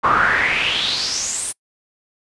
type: noise with band-pass filter sweep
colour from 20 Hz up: brown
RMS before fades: -19 dBFS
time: 0.03-1.53 s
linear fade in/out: 20 ms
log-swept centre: 1100 to 9800 Hz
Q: 5.9
effects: noise-tail reverb RT60 0.1 s tail -26 dB re dry + resampled to 24000 Hz